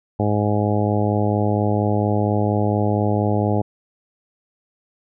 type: harmonic tone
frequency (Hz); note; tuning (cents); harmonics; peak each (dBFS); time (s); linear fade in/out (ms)
104.3; G#2; +8; 1 / 2 / 3 / 4 / 5 / 6 / 7 / 8; -20 / -23 / -25 / -26 / -27 / -28 / -28 / -29; 0.19-3.62; 10
effects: none